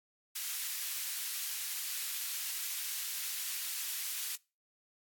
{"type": "high-pass noise", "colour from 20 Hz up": "white", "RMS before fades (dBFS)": -38, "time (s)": [0.35, 4.36], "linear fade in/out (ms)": 10, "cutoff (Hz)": 2000, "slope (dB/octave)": 12, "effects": ["noise-tail reverb RT60 0.3 s tail -23 dB re dry", "AAC 64 kbps"]}